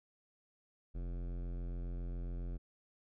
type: tone with hard clipping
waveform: sine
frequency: 43.65 Hz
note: F1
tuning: in tune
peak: -40 dBFS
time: 0.94-2.58 s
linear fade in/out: 20 ms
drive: 17 dB
effects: none